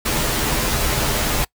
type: noise with comb filter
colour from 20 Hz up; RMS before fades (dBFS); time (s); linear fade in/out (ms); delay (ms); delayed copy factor
pink; -20; 0.05-1.45; 10; 11; -0.75
effects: noise-tail reverb RT60 0.1 s tail -24 dB re dry